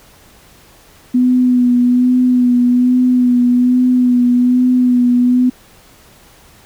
sine tone with vibrato, 248.2 Hz, B3, 9 cents sharp, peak -8 dBFS, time 1.14-5.5 s, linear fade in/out 10 ms, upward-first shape sine, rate 1.2 Hz, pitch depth 25 cents each way, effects pink hiss -45 dBFS RMS until 6.65 s

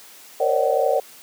sine tone cluster, 466 / 533 / 563 / 606 / 754 Hz, A#4 / C5 / C#5 / D#5 / F#5, -1 / +32 / +27 / -46 / +32 cents, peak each -23 dBFS, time 0.4-1 s, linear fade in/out 5 ms, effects white hiss -45 dBFS RMS until 1.22 s + high-pass 200 Hz 12 dB/octave

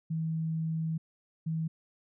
sine tone bursts at uneven times, 161 Hz, E3, 41 cents flat, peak -29 dBFS, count 2, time 0.1-0.98 / 1.46-1.68 s, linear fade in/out 10 ms, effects none

